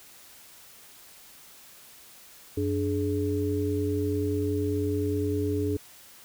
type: tone cluster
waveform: sine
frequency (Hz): 93.6 / 291.8 / 421.5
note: F#2 / D4 / G#4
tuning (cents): +20 / -11 / +26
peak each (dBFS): -29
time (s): 2.57-5.77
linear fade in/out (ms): 5
effects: white hiss -51 dBFS RMS until 6.24 s